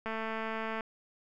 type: click train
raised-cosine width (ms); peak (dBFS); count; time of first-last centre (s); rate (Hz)
0.5; -22; 167; 0.06-0.808; 222
effects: none